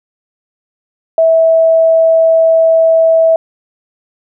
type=tone; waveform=sine; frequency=652 Hz; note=E5; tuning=19 cents flat; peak=-5 dBFS; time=1.18-3.36 s; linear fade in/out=2 ms; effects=none